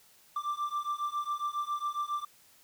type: beating tone pair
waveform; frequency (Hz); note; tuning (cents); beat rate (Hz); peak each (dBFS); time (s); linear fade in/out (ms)
triangle; 1174.7 / 1182; D6 / D6; 0 / +11; 7.3; -33 / -32; 0.36-2.25; 5
effects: white hiss -61 dBFS RMS until 2.63 s

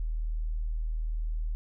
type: tone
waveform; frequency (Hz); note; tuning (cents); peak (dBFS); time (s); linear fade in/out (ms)
sine; 39.45; D#1; +25; -28; 0-1.55; 0
effects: none

